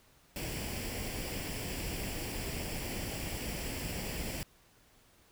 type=noise with comb filter; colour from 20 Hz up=pink; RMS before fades=-38 dBFS; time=0.36-4.43 s; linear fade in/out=0 ms; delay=0.39 ms; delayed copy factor=+0.6; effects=pink hiss -64 dBFS RMS until 5.31 s